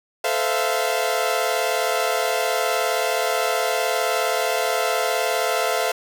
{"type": "chord", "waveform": "sawtooth", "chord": "F major seventh", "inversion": "first", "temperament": "equal with one note detuned", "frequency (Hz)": [440, 515.5, 659.3, 698.5], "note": ["A4", "C5", "E5", "F5"], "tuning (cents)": [0, -26, 0, 0], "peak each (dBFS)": [-23, -22, -21, -21], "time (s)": [0.24, 5.92], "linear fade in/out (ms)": 5, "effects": ["8-bit"]}